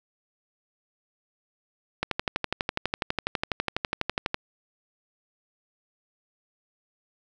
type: click train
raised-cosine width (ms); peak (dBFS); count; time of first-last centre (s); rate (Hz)
0.3; -9; 29; 2.03-4.344; 12.1
effects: none